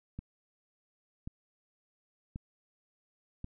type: click train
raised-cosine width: 5 ms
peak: -27 dBFS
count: 4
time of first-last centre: 0.19-3.444 s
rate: 0.922 Hz
effects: none